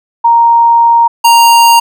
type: tone pair in turn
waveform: sine / square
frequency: 932.3 / 932.3 Hz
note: A#5 / A#5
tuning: 0 / 0 cents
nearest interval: unison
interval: 0 cents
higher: neither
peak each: -3 dBFS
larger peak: neither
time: 0.24-1.08 / 1.24-1.8 s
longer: first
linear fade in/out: 10 ms
effects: none